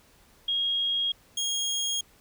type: tone pair in turn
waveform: sine / 25% pulse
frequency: 3271 / 3271 Hz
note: G#7 / G#7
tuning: -27 / -27 cents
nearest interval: unison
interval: 0 cents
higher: neither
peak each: -24 / -23 dBFS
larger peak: second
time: 0.48-1.12 / 1.37-2.01 s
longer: neither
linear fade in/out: 5 ms
effects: pink hiss -59 dBFS RMS until 2.2 s